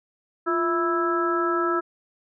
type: harmonic tone with a mistuned harmonic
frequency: 329.6 Hz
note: E4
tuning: in tune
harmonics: 1 / 2 / 3 / 4 / 5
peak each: -24 / -32 / -33 / -24 / -33 dBFS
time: 0.46-1.81 s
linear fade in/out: 20 ms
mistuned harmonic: 1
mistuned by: +87 cents
effects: none